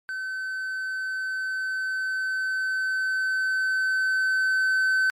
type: tone with level ramp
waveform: triangle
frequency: 1529 Hz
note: G6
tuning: 44 cents flat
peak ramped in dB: -27 to -17 dBFS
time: 0.09-5.1 s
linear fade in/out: 0 ms
effects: MP3 64 kbps